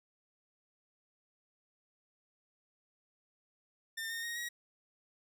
sawtooth tone with pitch steps, 1803 / 1835.6 / 1868.7 / 1902.5 Hz, A6 / A#6 / A#6 / A#6, +42 / -27 / +4 / +35 cents, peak -34 dBFS, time 3.97-4.49 s, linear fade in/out 10 ms, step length 130 ms, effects none

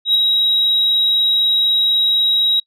sine tone with ADSR envelope, 3831 Hz, A#7, 47 cents sharp, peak -7 dBFS, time 0.05-2.6 s, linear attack 97 ms, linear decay 10 ms, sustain -4 dB, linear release 6 ms, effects noise-tail reverb RT60 0.1 s tail -25 dB re dry + tanh soft clip ceiling -7 dBFS

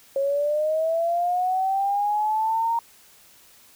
sine linear sweep, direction up, 543 to 932.3 Hz, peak -20 dBFS, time 0.16-2.79 s, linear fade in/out 2 ms, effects white hiss -53 dBFS RMS until 3.75 s

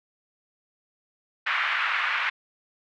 pink band-pass noise, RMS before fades -26 dBFS, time 1.46-2.3 s, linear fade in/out 10 ms, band 1200 to 2600 Hz, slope 24 dB/octave, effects none

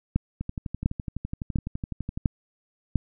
two click trains, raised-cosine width 5 ms, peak -18 / -9 dBFS, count 22 / 5, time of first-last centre 0.41-2.175 / 0.16-2.957 s, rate 11.9 / 1.43 Hz, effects none

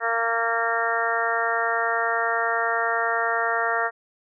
harmonic tone, 230 Hz, A#3, 23 cents flat, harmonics 2 / 3 / 4 / 5 / 6 / 7 / 8, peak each -30 / -27 / -31 / -30 / -27 / -31 / -27 dBFS, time 0-3.91 s, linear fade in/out 50 ms, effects none

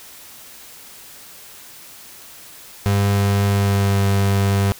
35% pulse tone with pitch glide, 100.2 to 98.88 Hz, G2 to G2, +38 to +15 cents, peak -13 dBFS, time 2.86-4.72 s, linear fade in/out 0 ms, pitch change -23 cents, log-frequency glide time 3.48-3.96 s, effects white hiss -41 dBFS RMS until 4.79 s

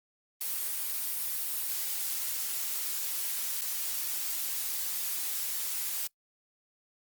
blue noise with dropouts, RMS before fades -33 dBFS, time 0.41-6.07 s, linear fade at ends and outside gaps 0 ms, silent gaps 3.61-3.618 s, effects noise-tail reverb RT60 0.1 s tail -23 dB re dry + Opus 32 kbps

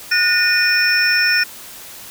sine tone cluster, 1454 / 1824 / 2462 / 5380 Hz, F#6 / A#6 / D#7 / E8, -31 / -38 / -19 / +34 cents, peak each -18 dBFS, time 0.11-1.44 s, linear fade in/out 10 ms, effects white hiss -36 dBFS RMS until 2.1 s

